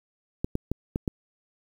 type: clicks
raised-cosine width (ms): 3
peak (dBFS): -13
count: 5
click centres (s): 0.445 / 0.554 / 0.716 / 0.959 / 1.078
effects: 8-bit